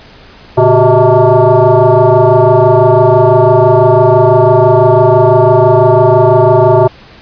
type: tone with frequency modulation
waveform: sine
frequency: 140 Hz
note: C#3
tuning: 18 cents sharp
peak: -3 dBFS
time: 0.57-6.88 s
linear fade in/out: 10 ms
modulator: 254 Hz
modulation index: 3
effects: pink hiss -37 dBFS RMS until 7.21 s + resampled to 11025 Hz